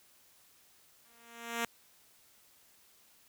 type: tone with exponential growth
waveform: 5% pulse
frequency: 233.1 Hz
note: A#3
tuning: in tune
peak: -19 dBFS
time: 1.05-1.65 s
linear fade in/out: 2 ms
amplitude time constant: 130 ms
effects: white hiss -64 dBFS RMS until 3.28 s